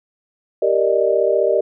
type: chord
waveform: sine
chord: Eb major seventh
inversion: first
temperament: equal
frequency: 392 / 466.2 / 587.3 / 622.3 Hz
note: G4 / Bb4 / D5 / Eb5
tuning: 0 / 0 / 0 / 0 cents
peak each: -19 dBFS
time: 0.62-1.61 s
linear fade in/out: 5 ms
effects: none